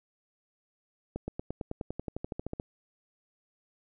accelerating click train, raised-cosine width 2 ms, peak -21 dBFS, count 17, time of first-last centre 1.16-2.599 s, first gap 120 ms, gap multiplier 0.96, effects none

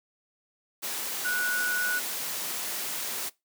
sine tone in noise, 1469 Hz, F#6, 13 cents flat, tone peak -26 dBFS, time 1.24-2 s, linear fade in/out 20 ms, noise white, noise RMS -33 dBFS, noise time 0.82-3.3 s, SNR +4 dB, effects noise-tail reverb RT60 0.2 s tail -21 dB re dry + high-pass 200 Hz 12 dB/octave

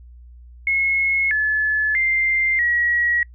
sine tone with pitch steps, 2173 / 1723 / 2094 / 1912 Hz, C#7 / A6 / C7 / A#6, -35 / -37 / +1 / +43 cents, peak -16 dBFS, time 0.67-3.23 s, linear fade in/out 2 ms, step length 640 ms, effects noise-tail reverb RT60 0.1 s tail -26 dB re dry + added 60 Hz sine -40 dBFS peak until 3.34 s

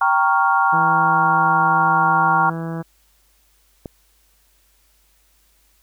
sine chord, G half-diminished seventh, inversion none, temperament equal, 784 / 932.3 / 1108.7 / 1396.9 Hz, G5 / Bb5 / Db6 / F6, 0 / 0 / 0 / 0 cents, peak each -19 dBFS, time 0.01-2.5 s, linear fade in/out 5 ms
harmonic tone, 164.81 Hz, E3, in tune, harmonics 1 / 2 / 3 / 4 / 5 / 6 / 7 / 8 / 9 / 10, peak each -25 / -31 / -35 / -37 / -39 / -41 / -42 / -43 / -44 / -45 dBFS, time 0.72-2.83 s, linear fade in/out 20 ms
click, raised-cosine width 2 ms, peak -17 dBFS, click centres 3.858 s
effects added 50 Hz sine -60 dBFS peak until 5.82 s + white hiss -60 dBFS RMS until 5.82 s

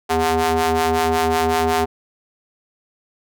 sawtooth ring-modulated tone, 161.8 Hz, E3, 32 cents flat, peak -9 dBFS, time 0.09-1.86 s, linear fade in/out 20 ms, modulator 569 Hz, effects none

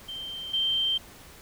sine tone pair in turn, 3136 / 3136 Hz, G7 / G7, 0 / 0 cents, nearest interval unison, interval 0 cents, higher neither, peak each -34 / -23 dBFS, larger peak second, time 0.08-0.53 / 0.53-0.98 s, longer neither, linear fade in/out 10 ms, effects pink hiss -49 dBFS RMS until 1.41 s

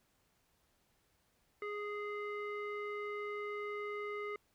square tone with low-pass filter, 414.9 Hz, G#4, 2 cents flat, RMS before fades -41 dBFS, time 1.62-4.36 s, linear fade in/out 2 ms, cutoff 1800 Hz, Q 7.3, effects pink hiss -75 dBFS RMS until 4.54 s

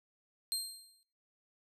25% pulse tone with exponential decay, 4186 Hz, C8, in tune, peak -26 dBFS, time 0.52-1.03 s, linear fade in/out 0 ms, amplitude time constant 110 ms, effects noise-tail reverb RT60 0.7 s tail -25 dB re dry

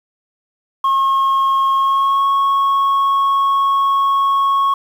sine tone with pitch glide, 1082 to 1100.9 Hz, C#6 to C#6, -42 to -12 cents, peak -9 dBFS, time 0.84-4.74 s, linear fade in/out 5 ms, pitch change +30 cents, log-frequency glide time 1.76-2.25 s, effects tanh soft clip ceiling -11 dBFS + 7-bit

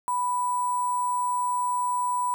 sine tone with sample-and-hold, 990 Hz, B5, 4 cents sharp, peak -23 dBFS, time 0.08-2.34 s, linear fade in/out 0 ms, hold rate 8820 Hz, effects none

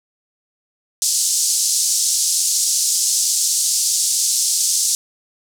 white band-pass noise, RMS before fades -18 dBFS, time 1.02-4.95 s, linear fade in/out 0 ms, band 5100 to 8700 Hz, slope 24 dB/octave, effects none

